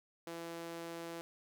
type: tone with high-pass filter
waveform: sawtooth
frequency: 167.8 Hz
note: E3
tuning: 31 cents sharp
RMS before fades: -45 dBFS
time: 0.27-1.21 s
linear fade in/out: 0 ms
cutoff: 370 Hz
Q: 1.4
effects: none